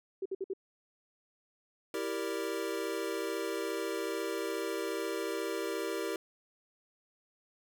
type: tone bursts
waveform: sine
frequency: 384.3 Hz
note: G4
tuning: 34 cents flat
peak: -32 dBFS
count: 4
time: 0.22-0.535 s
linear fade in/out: 5 ms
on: 36 ms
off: 57 ms
type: chord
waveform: square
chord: E half-diminished seventh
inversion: none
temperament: equal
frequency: 329.6 / 392 / 466.2 / 587.3 Hz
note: E4 / G4 / Bb4 / D5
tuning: 0 / 0 / 0 / 0 cents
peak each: -40 / -38 / -39 / -43 dBFS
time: 1.94-6.16 s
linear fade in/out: 2 ms
effects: none